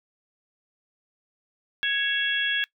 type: harmonic tone with a mistuned harmonic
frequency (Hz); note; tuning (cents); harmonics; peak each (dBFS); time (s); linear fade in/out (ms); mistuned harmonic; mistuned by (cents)
554.4; C#5; 0; 3 / 4 / 5 / 6; -25 / -35 / -31 / -27; 1.83-2.64; 0; 5; -38
effects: noise-tail reverb RT60 0.1 s tail -22 dB re dry